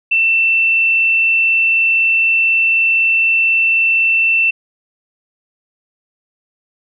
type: tone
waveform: sine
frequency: 2679 Hz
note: E7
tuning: 27 cents sharp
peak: -10 dBFS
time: 0.11-4.51 s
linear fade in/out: 10 ms
effects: none